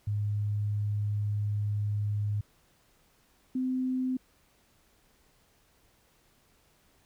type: tone pair in turn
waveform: sine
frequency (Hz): 103.83 / 257.1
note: G#2 / C4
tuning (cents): 0 / -30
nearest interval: octave + major third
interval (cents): 1570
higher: second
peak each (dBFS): -27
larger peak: neither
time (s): 0.07-2.41 / 3.55-4.17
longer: first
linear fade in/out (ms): 5
effects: pink hiss -66 dBFS RMS until 7.05 s